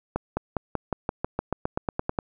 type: accelerating click train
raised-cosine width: 1 ms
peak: -11 dBFS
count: 15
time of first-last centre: 0.16-2.188 s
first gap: 210 ms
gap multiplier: 0.94
effects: none